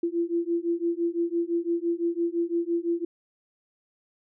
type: beating tone pair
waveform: sine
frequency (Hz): 337.3 / 343.2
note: E4 / F4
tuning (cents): +40 / -30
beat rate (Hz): 5.9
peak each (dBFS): -27 / -27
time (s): 0.03-3.05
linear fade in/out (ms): 5
effects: none